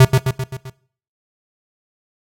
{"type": "tone with echo", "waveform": "square", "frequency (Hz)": 130.81, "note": "C3", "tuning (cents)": 0, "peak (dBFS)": -5, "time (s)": [0, 0.05], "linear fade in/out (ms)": 5, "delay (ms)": 130, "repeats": 5, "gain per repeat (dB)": -5, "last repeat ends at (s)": 0.7, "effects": ["noise-tail reverb RT60 0.5 s tail -20 dB re dry", "AAC 48 kbps"]}